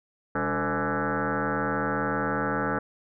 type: tone with frequency modulation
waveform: sine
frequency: 523.3 Hz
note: C5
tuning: in tune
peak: -24 dBFS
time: 0.35-2.79 s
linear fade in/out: 5 ms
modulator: 162 Hz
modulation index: 6.7
effects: none